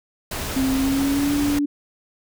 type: noise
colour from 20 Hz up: pink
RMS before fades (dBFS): -28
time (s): 0.31-1.59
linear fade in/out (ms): 5
type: tone with pitch glide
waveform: sine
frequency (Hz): 264.8 to 288.8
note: C4 to D4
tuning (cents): +21 to -29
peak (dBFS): -18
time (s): 0.56-1.66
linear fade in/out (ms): 10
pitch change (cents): +150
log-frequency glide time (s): 0.72-1.36
effects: none